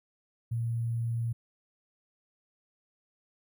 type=tone with sample-and-hold; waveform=sine; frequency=116.2 Hz; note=A#2; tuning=5 cents flat; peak=-28 dBFS; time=0.51-1.33 s; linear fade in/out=10 ms; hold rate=11025 Hz; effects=none